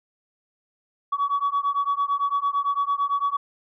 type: beating tone pair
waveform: sine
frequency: 1127 / 1135.9 Hz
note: C#6 / C#6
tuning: +28 / +42 cents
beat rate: 8.9 Hz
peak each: -23 dBFS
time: 1.12-3.37 s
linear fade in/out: 10 ms
effects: tanh soft clip ceiling -16 dBFS